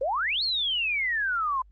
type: exponential two-way sweep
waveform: sine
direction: up then down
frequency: 493.9 to 4430 to 1010 Hz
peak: -24 dBFS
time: 0.01-1.62 s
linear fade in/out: 5 ms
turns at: 0.43 s
effects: added 50 Hz sine -51 dBFS peak until 1.71 s + Opus 24 kbps